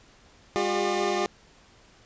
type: tone cluster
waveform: 25% pulse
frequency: 203.2 / 357.9 / 402.1 / 600 Hz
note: G#3 / F4 / G4 / D5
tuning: -38 / +42 / +44 / +37 cents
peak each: -31 / -23 / -25 / -30 dBFS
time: 0.56-1.26 s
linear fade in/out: 0 ms
effects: pink hiss -56 dBFS RMS until 2.05 s + resampled to 16000 Hz